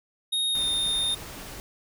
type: tone with pitch glide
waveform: square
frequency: 3729 to 3652 Hz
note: A#7 to A#7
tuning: 0 to -36 cents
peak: -24 dBFS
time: 0.32-1.15 s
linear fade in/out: 10 ms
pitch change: -36 cents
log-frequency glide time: 0.51-0.62 s
type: noise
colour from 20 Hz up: pink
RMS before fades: -40 dBFS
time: 0.55-1.6 s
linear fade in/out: 0 ms
effects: none